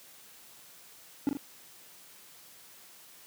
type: tone with echo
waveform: triangle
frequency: 282.3 Hz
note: C#4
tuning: 32 cents sharp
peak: -21 dBFS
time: 1.27-1.29 s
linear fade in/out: 0 ms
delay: 40 ms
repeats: 2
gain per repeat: -5 dB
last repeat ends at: 1.37 s
effects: white hiss -54 dBFS RMS until 3.26 s + high-pass 100 Hz 12 dB/octave